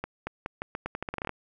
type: accelerating click train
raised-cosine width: 0.5 ms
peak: -17 dBFS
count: 15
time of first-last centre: 0.04-1.293 s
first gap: 230 ms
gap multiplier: 0.83
effects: none